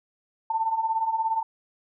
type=beating tone pair; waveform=sine; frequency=880 / 897 Hz; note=A5 / A5; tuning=0 / +33 cents; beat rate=17 Hz; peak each=-29 / -24 dBFS; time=0.5-1.43 s; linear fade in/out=5 ms; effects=none